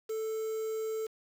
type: tone with quantisation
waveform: triangle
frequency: 440 Hz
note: A4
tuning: in tune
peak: -30 dBFS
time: 0.09-1.07 s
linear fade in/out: 10 ms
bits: 8
effects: none